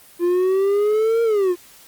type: exponential two-way sweep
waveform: triangle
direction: up then down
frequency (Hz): 344.3 to 466.2 to 344.3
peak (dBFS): -13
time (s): 0.19-1.56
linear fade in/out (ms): 50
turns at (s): 1.23
effects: white hiss -47 dBFS RMS until 1.87 s + Opus 24 kbps